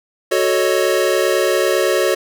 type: chord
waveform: square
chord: D# half-diminished seventh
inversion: first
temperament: equal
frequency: 370 / 440 / 554.4 / 622.3 Hz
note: F#4 / A4 / C#5 / D#5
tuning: 0 / 0 / 0 / 0 cents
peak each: -19 / -21 / -19 / -23 dBFS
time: 0.31-2.15 s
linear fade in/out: 10 ms
effects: none